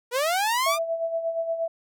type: linear sweep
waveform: sawtooth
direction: up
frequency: 466.2 to 1228 Hz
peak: -18 dBFS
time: 0.11-0.79 s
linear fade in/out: 50 ms
type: tone with tremolo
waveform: sine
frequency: 661 Hz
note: E5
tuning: 5 cents sharp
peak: -22 dBFS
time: 0.66-1.68 s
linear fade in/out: 5 ms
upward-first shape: sine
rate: 8.5 Hz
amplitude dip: 60%
effects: none